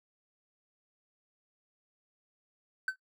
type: tone with exponential decay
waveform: triangle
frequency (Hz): 1529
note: G6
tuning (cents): -44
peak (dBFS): -23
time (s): 2.88-2.96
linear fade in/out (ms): 2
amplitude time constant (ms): 17
effects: noise-tail reverb RT60 0.1 s tail -17 dB re dry